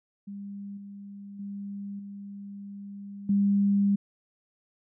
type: tone with level steps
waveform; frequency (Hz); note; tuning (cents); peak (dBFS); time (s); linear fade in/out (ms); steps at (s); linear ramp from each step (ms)
sine; 200.4; G3; +38; -36 / -40 / -34 / -38 / -20; 0.27-3.96; 10; 0.77 / 1.39 / 1.99 / 3.29; 5
effects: none